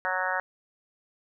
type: harmonic tone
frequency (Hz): 185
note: F#3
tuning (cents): 0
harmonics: 3 / 4 / 5 / 6 / 7 / 8 / 9 / 10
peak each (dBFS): -35 / -34 / -33 / -37 / -36 / -32 / -33 / -35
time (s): 0.05-0.4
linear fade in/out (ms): 0
effects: none

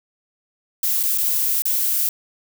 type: noise with dropouts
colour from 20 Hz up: violet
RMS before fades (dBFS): -20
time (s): 0.83-2.09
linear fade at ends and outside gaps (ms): 2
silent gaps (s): 1.03-1.034 / 1.177-1.182 / 1.621-1.654
effects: none

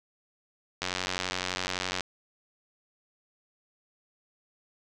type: click train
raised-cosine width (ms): 0.2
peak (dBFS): -12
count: 110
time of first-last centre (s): 0.82-2.007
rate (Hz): 91.8
effects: resampled to 24000 Hz + 7-bit

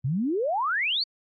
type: exponential sweep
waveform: sine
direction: up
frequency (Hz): 120.5 to 4682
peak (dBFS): -23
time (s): 0.04-1.04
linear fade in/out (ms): 10
effects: AAC 48 kbps

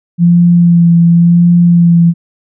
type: tone with vibrato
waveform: sine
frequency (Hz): 171.4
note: F3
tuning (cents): -32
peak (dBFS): -3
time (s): 0.18-2.14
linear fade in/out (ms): 50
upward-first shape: sine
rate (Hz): 0.92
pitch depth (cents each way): 21
effects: none

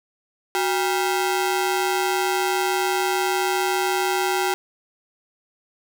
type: ring-modulated tone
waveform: sawtooth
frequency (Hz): 587.3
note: D5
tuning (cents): 0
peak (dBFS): -13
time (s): 0.55-4.54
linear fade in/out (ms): 0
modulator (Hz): 217
effects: none

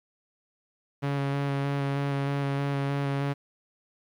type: tone with vibrato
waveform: sawtooth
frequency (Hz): 140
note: C#3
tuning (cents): +18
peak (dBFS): -22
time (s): 1.02-3.34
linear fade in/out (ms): 20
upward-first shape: square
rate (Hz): 3.2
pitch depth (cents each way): 12
effects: low-pass 3000 Hz 12 dB/octave + 10-bit

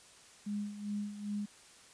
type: tone with tremolo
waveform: sine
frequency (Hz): 206.1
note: G#3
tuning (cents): -13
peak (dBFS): -33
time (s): 0.46-1.46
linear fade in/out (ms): 10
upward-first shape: sine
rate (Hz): 2.5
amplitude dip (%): 70
effects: white hiss -58 dBFS RMS until 1.93 s + resampled to 22050 Hz

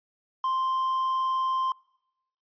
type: tone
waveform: triangle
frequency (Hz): 1046.5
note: C6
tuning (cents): 0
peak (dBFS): -22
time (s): 0.44-1.72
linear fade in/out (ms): 2
effects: noise-tail reverb RT60 0.9 s tail -26 dB re dry + resampled to 11025 Hz

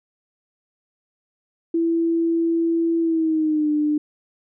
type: tone with pitch glide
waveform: sine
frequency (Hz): 332.5 to 299.7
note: E4 to D4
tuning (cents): +15 to +35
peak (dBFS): -17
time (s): 1.74-3.98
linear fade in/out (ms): 5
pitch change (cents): -180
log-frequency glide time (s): 3-3.7
effects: none

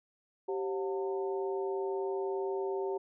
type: harmonic tone with a mistuned harmonic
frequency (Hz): 180.1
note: F#3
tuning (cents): -46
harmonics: 2 / 3 / 4 / 5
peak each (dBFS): -32 / -42 / -44 / -42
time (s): 0.48-2.98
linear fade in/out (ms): 10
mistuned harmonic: 2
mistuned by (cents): +130
effects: none

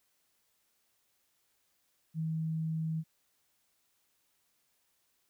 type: tone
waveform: sine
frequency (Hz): 160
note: D#3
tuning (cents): +49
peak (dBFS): -31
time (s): 2.14-3.04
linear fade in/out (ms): 50
effects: white hiss -75 dBFS RMS until 5.29 s

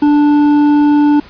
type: tone with hard clipping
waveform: sine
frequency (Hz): 293.7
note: D4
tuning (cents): 0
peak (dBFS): -8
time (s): 0.02-1.2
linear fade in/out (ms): 5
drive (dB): 7
effects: pink hiss -38 dBFS RMS until 1.29 s + resampled to 11025 Hz

